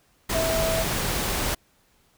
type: tone in noise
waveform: sine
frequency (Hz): 652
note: E5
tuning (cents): -19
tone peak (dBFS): -24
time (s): 0.34-0.83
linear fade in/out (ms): 10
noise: pink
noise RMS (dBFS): -26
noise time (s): 0.29-1.55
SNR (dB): -1
effects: pink hiss -63 dBFS RMS until 2.17 s